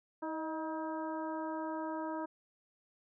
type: harmonic tone with a mistuned harmonic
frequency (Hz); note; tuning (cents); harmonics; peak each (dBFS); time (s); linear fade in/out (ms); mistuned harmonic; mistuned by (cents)
318.5; D#4; +41; 1 / 2 / 3 / 4 / 5; -39 / -42 / -41 / -48 / -51; 0.22-2.26; 10; 2; -36
effects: none